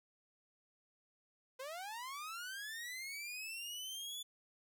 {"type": "linear sweep", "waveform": "sawtooth", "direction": "up", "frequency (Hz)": [500, 3474], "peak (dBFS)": -40, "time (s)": [1.59, 4.23], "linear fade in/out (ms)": 10, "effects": []}